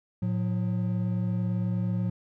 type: tone pair together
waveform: triangle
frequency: 111.7 / 180.1 Hz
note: A2 / F#3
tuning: +27 / -46 cents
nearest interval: minor sixth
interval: 827 cents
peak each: -26 dBFS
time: 0.22-2.1 s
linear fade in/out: 5 ms
effects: none